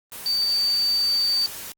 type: tone in noise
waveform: sine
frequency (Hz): 4601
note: D8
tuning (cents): -36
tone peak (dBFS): -19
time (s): 0.26-1.46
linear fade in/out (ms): 0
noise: white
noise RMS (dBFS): -36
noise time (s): 0.12-1.72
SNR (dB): +14
effects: Opus 24 kbps